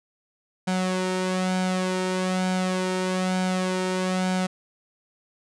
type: tone with flanger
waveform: sawtooth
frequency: 185 Hz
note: F#3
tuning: in tune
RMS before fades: -25 dBFS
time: 0.67-4.47 s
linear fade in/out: 10 ms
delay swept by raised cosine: 1.3 to 2.19 ms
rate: 1.1 Hz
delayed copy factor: +0.55
effects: resampled to 22050 Hz